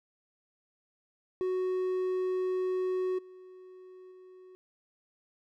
triangle tone with level steps, 370 Hz, F#4, in tune, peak -26 / -46 / -48 dBFS, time 1.41-4.55 s, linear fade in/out 0 ms, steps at 3.18 / 4.11 s, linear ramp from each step 10 ms, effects none

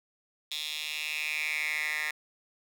10% pulse tone with high-pass filter sweep, 152.3 Hz, D#3, 37 cents flat, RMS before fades -33 dBFS, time 0.51-2.11 s, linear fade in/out 5 ms, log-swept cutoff 3400 to 1800 Hz, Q 5.2, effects none

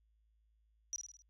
sine tone with echo, 5840 Hz, F#8, 24 cents flat, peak -36 dBFS, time 0.93-0.96 s, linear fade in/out 0 ms, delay 52 ms, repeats 5, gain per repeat -5 dB, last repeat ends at 1.22 s, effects added 54 Hz sine -70 dBFS peak until 1.29 s

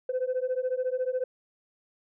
sine beating tone pair, 503 / 517 Hz, B4 / C5, +32 / -21 cents, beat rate 14 Hz, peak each -28 dBFS, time 0.09-1.24 s, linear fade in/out 5 ms, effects tanh soft clip ceiling -22 dBFS

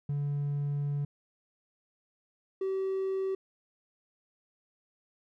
triangle tone pair in turn, 143.6 / 383.4 Hz, D3 / G4, -39 / -38 cents, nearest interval octave + perfect fourth, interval 1701 cents, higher second, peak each -26 / -26 dBFS, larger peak neither, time 0.09-1.05 / 2.61-3.35 s, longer first, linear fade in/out 5 ms, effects tanh soft clip ceiling -23 dBFS

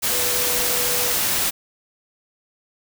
sine tone in noise, 490.6 Hz, B4, 12 cents flat, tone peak -30 dBFS, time 0.11-1.14 s, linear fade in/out 20 ms, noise white, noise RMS -21 dBFS, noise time 0.02-1.51 s, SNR -12 dB, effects none

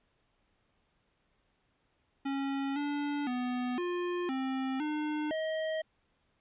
square tone with pitch steps, 274.6 / 289.4 / 248.4 / 353.6 / 263.9 / 302.5 / 633 Hz, C#4 / D4 / B3 / F4 / C4 / D#4 / D#5, -16 / -25 / +10 / +22 / +15 / -49 / +30 cents, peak -32 dBFS, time 2.25-5.82 s, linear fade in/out 10 ms, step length 510 ms, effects pink hiss -74 dBFS RMS until 6.4 s + resampled to 8000 Hz

